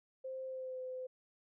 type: tone with pitch glide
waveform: sine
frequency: 523.3 to 511.9 Hz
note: C5 to C5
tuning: 0 to -38 cents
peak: -40 dBFS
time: 0.24-1.07 s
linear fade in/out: 10 ms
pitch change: -38 cents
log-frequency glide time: 0.46-0.8 s
effects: none